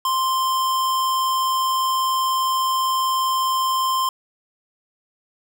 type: tone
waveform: square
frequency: 1046.5 Hz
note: C6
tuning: in tune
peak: -19 dBFS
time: 0.05-4.09 s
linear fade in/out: 2 ms
effects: none